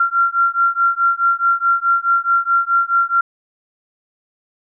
sine beating tone pair, 1373 / 1377.7 Hz, F6 / F6, -30 / -24 cents, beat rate 4.7 Hz, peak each -16 dBFS, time 0-3.21 s, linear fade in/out 5 ms, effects none

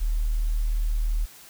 sine tone, 38.54 Hz, D#1, 16 cents flat, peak -21 dBFS, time 0-1.26 s, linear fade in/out 20 ms, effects white hiss -48 dBFS RMS until 1.49 s

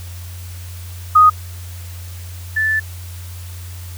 sine tone pair in turn, 1245 / 1754.1 Hz, D#6 / A6, +1 / -6 cents, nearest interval tritone, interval 593 cents, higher second, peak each -5 / -14 dBFS, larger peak first, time 1.15-1.3 / 2.56-2.8 s, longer second, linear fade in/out 10 ms, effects added 88 Hz sine -29 dBFS peak until 3.97 s + white hiss -40 dBFS RMS until 3.97 s

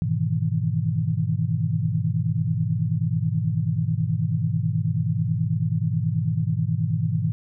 sine chord, E major seventh, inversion first, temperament equal, 103.83 / 123.47 / 155.56 / 164.81 Hz, G#2 / B2 / D#3 / E3, 0 / 0 / 0 / 0 cents, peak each -26 dBFS, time 0.02-7.32 s, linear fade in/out 0 ms, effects none

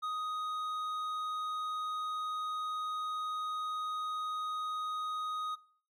triangle tone with hard clipping, 1249 Hz, D#6, 6 cents sharp, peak -35 dBFS, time 0.02-5.56 s, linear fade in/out 20 ms, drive 9 dB, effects noise-tail reverb RT60 0.5 s tail -21 dB re dry

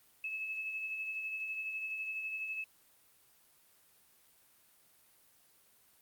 sine tone with tremolo, 2597 Hz, E7, 26 cents flat, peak -35 dBFS, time 0.24-2.64 s, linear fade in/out 2 ms, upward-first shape sine, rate 12 Hz, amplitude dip 35%, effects white hiss -66 dBFS RMS until 6.01 s + Opus 32 kbps

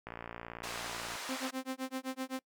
click train, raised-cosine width 0.5 ms, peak -27 dBFS, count 64, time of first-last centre 0.07-1.154 s, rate 58.1 Hz
pink band-pass noise, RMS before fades -42 dBFS, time 0.63-1.51 s, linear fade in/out 10 ms, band 720 to 8100 Hz, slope 12 dB/octave
sawtooth tone with tremolo, 261.6 Hz, C4, in tune, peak -30 dBFS, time 1.29-2.39 s, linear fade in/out 0 ms, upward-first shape sine, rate 7.8 Hz, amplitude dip 100%
effects noise-tail reverb RT60 0.1 s tail -23 dB re dry

